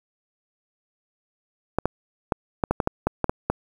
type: clicks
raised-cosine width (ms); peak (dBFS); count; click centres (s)
1; -6; 11; 1.786 / 1.856 / 2.322 / 2.638 / 2.71 / 2.802 / 2.874 / 3.07 / 3.243 / 3.295 / 3.5
effects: 7-bit